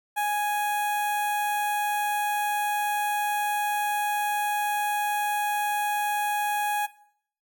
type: tone with notch filter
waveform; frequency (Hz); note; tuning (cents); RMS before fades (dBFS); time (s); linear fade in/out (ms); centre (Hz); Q
sawtooth; 830.6; G#5; 0; -26; 0.16-6.87; 20; 4800; 0.81
effects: noise-tail reverb RT60 0.6 s tail -18 dB re dry